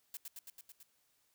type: noise with echo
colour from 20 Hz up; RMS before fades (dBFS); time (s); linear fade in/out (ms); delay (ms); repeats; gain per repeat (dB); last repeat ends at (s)
blue; -44; 0.14-0.17; 2; 110; 6; -2; 0.83
effects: white hiss -75 dBFS RMS until 1.34 s